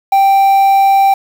triangle tone with quantisation, 784 Hz, G5, in tune, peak -4 dBFS, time 0.12-1.14 s, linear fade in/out 5 ms, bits 5, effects none

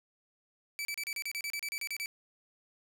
sawtooth tone bursts, 2310 Hz, D7, 29 cents flat, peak -31 dBFS, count 14, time 0.79-2.059 s, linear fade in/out 0 ms, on 60 ms, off 33 ms, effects none

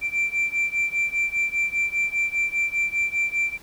sine beating tone pair, 2348 / 2353 Hz, D7 / D7, -1 / +3 cents, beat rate 5 Hz, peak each -22 / -23 dBFS, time 0.01-3.58 s, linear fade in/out 50 ms, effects tanh soft clip ceiling -18 dBFS + pink hiss -49 dBFS RMS until 3.62 s

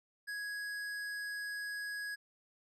triangle tone with hard clipping, 1664 Hz, G#6, 3 cents sharp, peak -40 dBFS, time 0.27-2.16 s, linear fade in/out 20 ms, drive 16 dB, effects none

